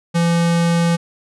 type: tone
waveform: square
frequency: 169.6 Hz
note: E3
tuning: 50 cents sharp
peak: -14 dBFS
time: 0.14-0.97 s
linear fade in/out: 20 ms
effects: resampled to 24000 Hz